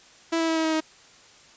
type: tone with pitch steps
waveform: sawtooth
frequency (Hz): 330 / 327 / 324 / 321 / 318 / 315.1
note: E4 / E4 / E4 / E4 / D#4 / D#4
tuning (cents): +2 / -14 / -30 / -46 / +38 / +22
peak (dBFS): -18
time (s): 0.32-0.806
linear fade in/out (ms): 10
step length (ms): 81
effects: white hiss -52 dBFS RMS until 1.56 s + resampled to 16000 Hz